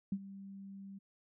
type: tone with ADSR envelope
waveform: sine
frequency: 196 Hz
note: G3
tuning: in tune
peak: -30 dBFS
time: 0.12-0.99 s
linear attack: 4 ms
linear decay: 55 ms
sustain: -16 dB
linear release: 15 ms
effects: none